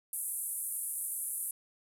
white band-pass noise, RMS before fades -37 dBFS, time 0.13-1.51 s, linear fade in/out 2 ms, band 9100 to 12000 Hz, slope 48 dB/octave, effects none

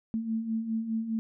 sine beating tone pair, 220 / 224.9 Hz, A3 / A3, 0 / +38 cents, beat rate 4.9 Hz, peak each -36 / -29 dBFS, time 0.14-1.19 s, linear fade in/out 0 ms, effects none

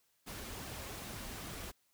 pink noise with flanger, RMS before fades -45 dBFS, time 0.26-1.72 s, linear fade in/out 20 ms, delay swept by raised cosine 2 to 6.9 ms, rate 2.5 Hz, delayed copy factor -0.5, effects white hiss -75 dBFS RMS until 1.93 s

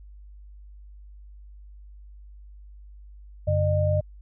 sine tone cluster, 93.3 / 143 / 608 Hz, F#2 / D3 / D#5, +15 / -46 / -40 cents, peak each -22 / -28 / -24 dBFS, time 3.47-4.01 s, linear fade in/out 10 ms, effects added 50 Hz sine -43 dBFS peak until 4.21 s

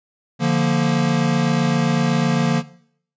square chord, Bb major, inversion first, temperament equal, 146.83 / 174.61 / 233.1 Hz, D3 / F3 / Bb3, 0 / 0 / 0 cents, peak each -21 dBFS, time 0.39-2.63 s, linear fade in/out 50 ms, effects noise-tail reverb RT60 0.6 s tail -18 dB re dry + resampled to 16000 Hz

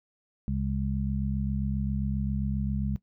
harmonic tone, 67.5 Hz, C#2, 45 cents flat, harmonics 1 / 2 / 3, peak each -31 / -31 / -31 dBFS, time 0.48-2.96 s, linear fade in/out 0 ms, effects noise-tail reverb RT60 0.1 s tail -17 dB re dry

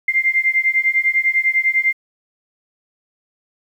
sine beating tone pair, 2093 / 2103 Hz, C7 / C7, 0 / +8 cents, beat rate 10 Hz, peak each -17 dBFS, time 0.08-1.93 s, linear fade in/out 5 ms, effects 8-bit

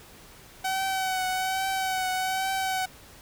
sawtooth tone with vibrato, 756 Hz, F#5, 37 cents sharp, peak -22 dBFS, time 0.64-2.86 s, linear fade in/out 10 ms, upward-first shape triangle, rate 1.2 Hz, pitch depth 34 cents each way, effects pink hiss -50 dBFS RMS until 3.21 s

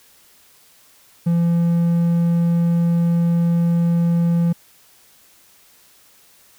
triangle tone, 170 Hz, F3, 46 cents flat, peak -12 dBFS, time 1.26-4.53 s, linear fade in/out 10 ms, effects white hiss -52 dBFS RMS until 6.58 s

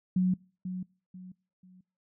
sine tone with echo, 183.7 Hz, F#3, 12 cents flat, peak -22 dBFS, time 0.16-0.34 s, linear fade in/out 5 ms, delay 490 ms, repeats 3, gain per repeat -10 dB, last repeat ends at 1.81 s, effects noise-tail reverb RT60 0.4 s tail -25 dB re dry

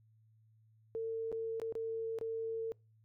sine tone with dropouts, 450.9 Hz, A4, 42 cents sharp, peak -35 dBFS, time 0.95-2.72 s, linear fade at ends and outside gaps 0 ms, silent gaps 1.317-1.326 / 1.599-1.617 / 1.724-1.753 / 2.187-2.212 s, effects noise-tail reverb RT60 0.3 s tail -26 dB re dry + added 110 Hz sine -64 dBFS peak until 3.04 s

